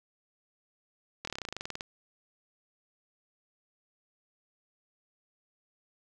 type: slowing click train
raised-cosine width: 0.2 ms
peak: -19 dBFS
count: 16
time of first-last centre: 1.25-1.809 s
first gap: 24 ms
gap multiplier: 1.06
effects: none